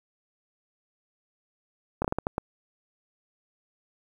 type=slowing click train; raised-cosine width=1 ms; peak=-12 dBFS; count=7; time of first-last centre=2.02-2.381 s; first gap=25 ms; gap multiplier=1.35; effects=8-bit